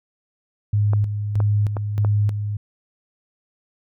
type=tone with tremolo; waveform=sine; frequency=103.83 Hz; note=G#2; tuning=in tune; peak=-15 dBFS; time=0.73-2.57 s; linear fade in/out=5 ms; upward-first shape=square; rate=1.6 Hz; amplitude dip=55%
type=clicks; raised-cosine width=1 ms; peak=-14 dBFS; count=4; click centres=0.934 / 1.403 / 1.768 / 2.048 s
effects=none